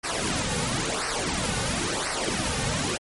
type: noise with flanger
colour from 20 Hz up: pink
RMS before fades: -27 dBFS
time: 0.03-2.98 s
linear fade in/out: 20 ms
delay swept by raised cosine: 0.28 to 3.08 ms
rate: 0.97 Hz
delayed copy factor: -0.75
effects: MP3 48 kbps